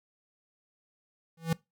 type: tone with exponential growth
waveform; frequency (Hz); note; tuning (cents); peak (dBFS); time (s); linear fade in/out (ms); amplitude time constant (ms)
square; 164.3; E3; -5; -23; 1.37-1.53; 5; 34
effects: noise-tail reverb RT60 0.2 s tail -21 dB re dry